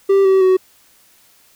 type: tone with pitch steps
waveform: triangle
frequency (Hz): 392 / 382.8 / 373.9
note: G4 / G4 / F#4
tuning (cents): 0 / -41 / +18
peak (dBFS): -7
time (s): 0.09-0.57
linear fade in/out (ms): 10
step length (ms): 160
effects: white hiss -52 dBFS RMS until 1.55 s